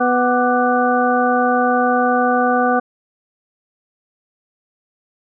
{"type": "harmonic tone with a mistuned harmonic", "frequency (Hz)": 247.8, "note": "B3", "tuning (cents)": 6, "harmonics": [1, 2, 3, 5, 6], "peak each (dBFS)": [-19, -19, -17, -21, -22], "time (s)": [0, 2.8], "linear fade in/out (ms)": 10, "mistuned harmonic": 5, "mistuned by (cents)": -82, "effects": []}